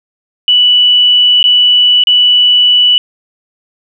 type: tone with dropouts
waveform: sine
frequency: 2960 Hz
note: F#7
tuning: in tune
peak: -4 dBFS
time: 0.48-2.98 s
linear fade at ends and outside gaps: 1 ms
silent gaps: 1.428-1.44 / 2.037-2.071 s
effects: none